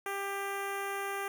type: tone with notch filter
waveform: 10% pulse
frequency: 396.3 Hz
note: G4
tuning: 19 cents sharp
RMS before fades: -36 dBFS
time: 0.06-1.28 s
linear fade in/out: 2 ms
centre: 4900 Hz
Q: 1
effects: none